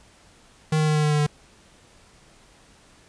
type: tone with pitch steps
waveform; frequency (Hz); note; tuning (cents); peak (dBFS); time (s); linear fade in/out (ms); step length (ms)
square; 155.56 / 154.31 / 153.06 / 151.83 / 150.61 / 149.4 / 148.19; D#3 / D#3 / D#3 / D#3 / D3 / D3 / D3; 0 / -14 / -28 / -42 / +44 / +30 / +16; -19; 0.72-1.266; 5; 78
effects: pink hiss -54 dBFS RMS until 3.08 s + resampled to 22050 Hz